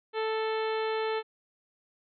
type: harmonic tone with a mistuned harmonic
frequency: 440 Hz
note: A4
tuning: in tune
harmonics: 1 / 2 / 3 / 4 / 5 / 6 / 7 / 8 / 9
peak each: -29 / -35 / -39 / -41 / -43 / -45 / -46 / -47 / -48 dBFS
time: 0.13-1.23 s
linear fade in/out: 50 ms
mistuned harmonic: 9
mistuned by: +53 cents
effects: none